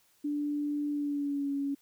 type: tone with pitch glide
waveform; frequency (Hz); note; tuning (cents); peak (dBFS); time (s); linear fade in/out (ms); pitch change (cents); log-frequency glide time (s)
sine; 292.6 to 279.9; D4 to C#4; -6 to +17; -29; 0.24-1.75; 10; -77; 0.9-1.52
effects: white hiss -67 dBFS RMS until 1.81 s